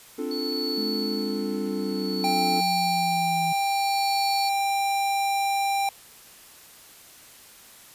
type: chord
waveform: triangle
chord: D minor seventh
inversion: third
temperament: equal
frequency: 261.6 / 293.7 / 349.2 / 440 Hz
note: C4 / D4 / F4 / A4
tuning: 0 / 0 / 0 / 0 cents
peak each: -31 / -30 / -34 / -30 dBFS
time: 0.18-2.61 s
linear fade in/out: 10 ms
type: tone with tremolo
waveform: triangle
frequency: 4435 Hz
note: C#8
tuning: in tune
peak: -27 dBFS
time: 0.31-4.49 s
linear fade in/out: 2 ms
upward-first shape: sine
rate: 0.56 Hz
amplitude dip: 90%
type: linear sweep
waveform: sine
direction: down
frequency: 216.7 to 164.81 Hz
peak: -30 dBFS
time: 0.77-3.53 s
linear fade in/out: 10 ms
type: tone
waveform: square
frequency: 792 Hz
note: G5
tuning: 18 cents sharp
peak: -23 dBFS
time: 2.24-5.89 s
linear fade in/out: 2 ms
effects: white hiss -49 dBFS RMS until 7.94 s + resampled to 32000 Hz